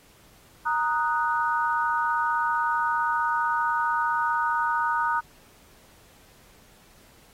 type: chord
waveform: sine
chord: D# minor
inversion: second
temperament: equal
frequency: 932.3 / 1244.5 / 1480 Hz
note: A#5 / D#6 / F#6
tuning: 0 / 0 / 0 cents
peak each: -25 / -27 / -28 dBFS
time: 0.65-5.21 s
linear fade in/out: 20 ms
effects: pink hiss -56 dBFS RMS until 7.33 s + AAC 48 kbps